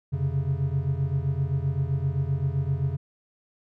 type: tone cluster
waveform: triangle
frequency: 87.9 / 133 / 140.7 Hz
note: F2 / C3 / C#3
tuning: +12 / +29 / +26 cents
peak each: -29 / -25 / -25 dBFS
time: 0.12-2.97 s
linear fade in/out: 20 ms
effects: none